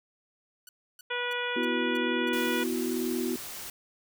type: tone bursts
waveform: 5% pulse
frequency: 1480 Hz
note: F#6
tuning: in tune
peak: -35 dBFS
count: 8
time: 0.67-2.93 s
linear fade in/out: 2 ms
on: 20 ms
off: 300 ms
type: harmonic tone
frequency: 487.6 Hz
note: B4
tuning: 22 cents flat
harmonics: 1 / 2 / 3 / 4 / 5 / 6 / 7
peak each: -35 / -37 / -34 / -38 / -37 / -40 / -39 dBFS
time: 1.1-2.64 s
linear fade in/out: 10 ms
type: chord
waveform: sine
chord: B suspended fourth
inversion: none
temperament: just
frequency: 246.9 / 329.3 / 370.4 Hz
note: B3 / E4 / F#4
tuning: 0 / -2 / +2 cents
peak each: -31 / -33 / -32 dBFS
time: 1.56-3.36 s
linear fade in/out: 5 ms
type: noise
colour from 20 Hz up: white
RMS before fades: -40 dBFS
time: 2.33-3.7 s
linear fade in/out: 2 ms
effects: none